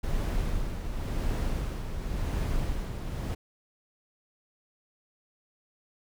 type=noise with tremolo; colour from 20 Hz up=brown; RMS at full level=-28 dBFS; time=0.03-3.35 s; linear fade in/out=10 ms; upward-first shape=sine; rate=0.93 Hz; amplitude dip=50%; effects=none